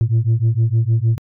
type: beating tone pair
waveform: sine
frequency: 110.6 / 117.1 Hz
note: A2 / A#2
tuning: +9 / +8 cents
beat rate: 6.5 Hz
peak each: -14 dBFS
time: 0.01-1.18 s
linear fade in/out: 0 ms
effects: tanh soft clip ceiling -10 dBFS